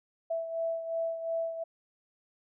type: beating tone pair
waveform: sine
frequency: 659.3 / 662.1 Hz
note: E5 / E5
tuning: 0 / +7 cents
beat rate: 2.8 Hz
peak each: -31 / -38 dBFS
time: 0.3-1.64 s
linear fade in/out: 10 ms
effects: none